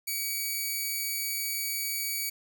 5% pulse tone, 2273 Hz, C#7, 43 cents sharp, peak -20 dBFS, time 0.07-2.3 s, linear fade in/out 10 ms, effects none

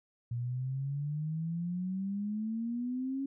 sine exponential sweep, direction up, 117.7 to 276 Hz, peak -32 dBFS, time 0.31-3.26 s, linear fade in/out 5 ms, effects none

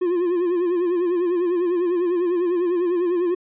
triangle tone with vibrato, 352.2 Hz, F4, 15 cents sharp, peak -16 dBFS, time 0.01-3.35 s, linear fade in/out 10 ms, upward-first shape sine, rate 10 Hz, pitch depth 69 cents each way, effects resampled to 8000 Hz

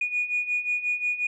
sine beating tone pair, 2453 / 2458.6 Hz, D#7 / D#7, -25 / -21 cents, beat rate 5.6 Hz, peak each -29 / -25 dBFS, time 0.01-1.27 s, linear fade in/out 5 ms, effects tanh soft clip ceiling -17 dBFS

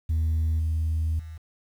sine tone with level steps, 79.8 Hz, D#2, 44 cents sharp, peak -19 / -21 / -36 dBFS, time 0.09-1.38 s, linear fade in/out 10 ms, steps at 0.59 / 1.19 s, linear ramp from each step 5 ms, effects tanh soft clip ceiling -20 dBFS + 9-bit

